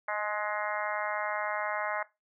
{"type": "harmonic tone with a mistuned harmonic", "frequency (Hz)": 210.2, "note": "G#3", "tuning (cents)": 21, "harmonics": [3, 4, 5, 6, 7, 8, 9, 10], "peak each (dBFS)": [-36, -37, -38, -39, -39, -40, -41, -41], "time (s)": [0.08, 2.03], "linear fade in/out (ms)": 5, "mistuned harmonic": 3, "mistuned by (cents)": -15, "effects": ["noise-tail reverb RT60 0.2 s tail -17 dB re dry"]}